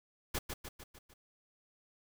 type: noise with echo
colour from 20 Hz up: pink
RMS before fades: -35 dBFS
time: 0.34-0.39 s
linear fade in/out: 10 ms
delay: 150 ms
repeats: 5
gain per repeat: -5 dB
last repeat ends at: 1.14 s
effects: none